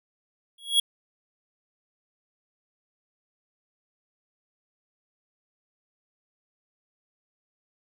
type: tone with exponential growth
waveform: square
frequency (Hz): 3322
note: G#7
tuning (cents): 0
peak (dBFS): -15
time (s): 0.58-0.8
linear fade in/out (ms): 5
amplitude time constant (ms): 47
effects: none